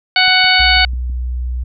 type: harmonic tone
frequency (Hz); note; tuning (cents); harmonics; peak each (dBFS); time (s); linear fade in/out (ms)
743; F#5; +7; 1 / 2 / 3 / 4 / 5 / 6; -17 / -15 / -14 / -16 / -19 / -15; 0.16-0.85; 2
type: click train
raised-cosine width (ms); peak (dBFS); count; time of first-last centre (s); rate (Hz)
5; -24; 6; 0.28-1.098; 6.11
type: tone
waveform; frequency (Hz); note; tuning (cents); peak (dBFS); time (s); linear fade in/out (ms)
sine; 61.74; B1; 0; -17; 0.59-1.64; 10
effects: none